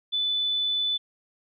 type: tone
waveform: sine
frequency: 3494 Hz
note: A7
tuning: 13 cents flat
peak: -23 dBFS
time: 0.12-0.98 s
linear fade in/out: 20 ms
effects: none